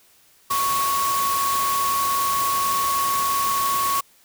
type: tone in noise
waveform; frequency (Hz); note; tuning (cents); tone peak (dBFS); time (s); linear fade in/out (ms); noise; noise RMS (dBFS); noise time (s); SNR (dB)
sine; 1108.7; C#6; 0; -20; 0.5-4.01; 10; white; -27; 0.5-4.01; +4
effects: white hiss -56 dBFS RMS until 4.24 s